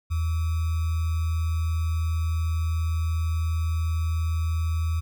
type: tone with sample-and-hold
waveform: sine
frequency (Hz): 81.4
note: E2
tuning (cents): -21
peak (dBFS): -22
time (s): 0.1-5.01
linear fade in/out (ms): 20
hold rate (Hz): 1225
effects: none